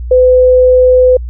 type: tone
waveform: sine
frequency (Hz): 506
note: B4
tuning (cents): +42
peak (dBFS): -3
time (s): 0.11-1.17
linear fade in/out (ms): 5
effects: added 60 Hz sine -18 dBFS peak until 1.29 s